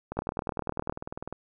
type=two click trains; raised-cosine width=1 ms; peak=-21 / -11 dBFS; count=25 / 8; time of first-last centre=0.12-1.326 / 0.19-0.896 s; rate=19.9 / 9.91 Hz; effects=none